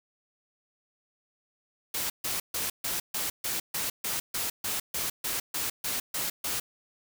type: noise bursts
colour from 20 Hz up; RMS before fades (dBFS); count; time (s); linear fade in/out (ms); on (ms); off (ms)
white; -31; 16; 1.94-6.6; 5; 160; 140
effects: none